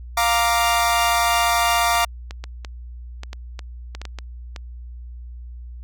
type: chord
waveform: sawtooth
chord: Bb major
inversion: second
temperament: equal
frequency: 698.5 / 932.3 / 1174.7 Hz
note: F5 / Bb5 / D6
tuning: 0 / 0 / 0 cents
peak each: -16 / -18 / -18 dBFS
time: 0.17-2.05 s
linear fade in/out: 5 ms
type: clicks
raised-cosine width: 0.2 ms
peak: -16 dBFS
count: 12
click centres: 1.953 / 2.309 / 2.44 / 2.648 / 3.234 / 3.331 / 3.592 / 3.95 / 4.016 / 4.053 / 4.187 / 4.562 s
effects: added 60 Hz sine -33 dBFS peak until 5.83 s